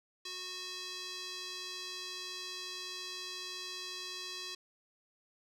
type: tone with band-pass filter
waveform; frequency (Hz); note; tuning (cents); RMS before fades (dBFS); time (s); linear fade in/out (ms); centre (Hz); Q
square; 367.2; F#4; -13; -43; 0.25-4.55; 5; 4500; 2.2
effects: none